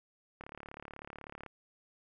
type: click train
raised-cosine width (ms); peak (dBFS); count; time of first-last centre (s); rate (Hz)
0.5; -30; 39; 0.41-1.463; 36.1
effects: none